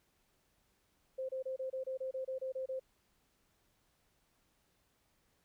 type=tone bursts; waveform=sine; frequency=523.3 Hz; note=C5; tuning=in tune; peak=-36 dBFS; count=12; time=1.18-2.797 s; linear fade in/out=10 ms; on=110 ms; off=27 ms; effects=pink hiss -75 dBFS RMS until 5.44 s